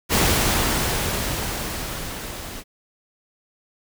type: noise with level ramp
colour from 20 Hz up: pink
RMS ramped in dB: -17 to -35 dBFS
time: 0.09-2.64 s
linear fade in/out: 50 ms
effects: none